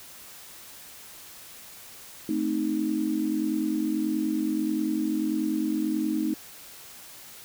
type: chord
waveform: sine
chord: A diminished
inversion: none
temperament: equal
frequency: 220 / 261.6 / 311.1 Hz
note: A3 / C4 / Eb4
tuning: 0 / 0 / 0 cents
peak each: -30 / -31 / -26 dBFS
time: 2.29-6.34 s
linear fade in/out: 2 ms
effects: white hiss -46 dBFS RMS until 7.44 s